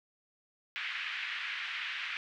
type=band-pass noise; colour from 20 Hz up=pink; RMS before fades=-38 dBFS; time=0.76-2.17 s; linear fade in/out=0 ms; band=1700 to 3000 Hz; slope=24 dB/octave; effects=none